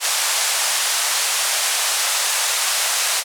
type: band-pass noise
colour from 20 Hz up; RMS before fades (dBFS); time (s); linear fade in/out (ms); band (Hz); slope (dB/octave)
white; -20; 0-3.24; 50; 610 to 10000; 24
effects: none